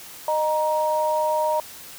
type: tone pair together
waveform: sine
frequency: 615.4 / 940 Hz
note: D#5 / A#5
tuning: -19 / +14 cents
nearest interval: perfect fifth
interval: 733 cents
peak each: -22 dBFS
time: 0.28-1.6 s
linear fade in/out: 2 ms
effects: white hiss -41 dBFS RMS until 1.98 s